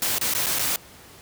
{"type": "noise with dropouts", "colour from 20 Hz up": "white", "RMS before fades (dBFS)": -24, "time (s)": [0.02, 0.76], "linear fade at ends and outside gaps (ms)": 1, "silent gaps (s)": [[0.184, 0.212], [0.337, 0.349], [0.461, 0.466], [0.587, 0.593]], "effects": ["pink hiss -47 dBFS RMS until 1.21 s", "high-pass 60 Hz 12 dB/octave"]}